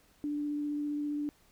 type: tone with vibrato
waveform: sine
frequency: 293.7 Hz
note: D4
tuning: in tune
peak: -31 dBFS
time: 0.24-1.29 s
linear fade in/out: 0 ms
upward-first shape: sine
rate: 15 Hz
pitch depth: 9 cents each way
effects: pink hiss -65 dBFS RMS until 1.51 s